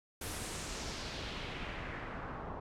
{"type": "noise with low-pass filter sweep", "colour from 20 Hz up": "pink", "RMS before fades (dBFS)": -42, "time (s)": [0.21, 2.6], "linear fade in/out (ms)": 5, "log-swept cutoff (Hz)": [12000, 950], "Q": 1.7, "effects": []}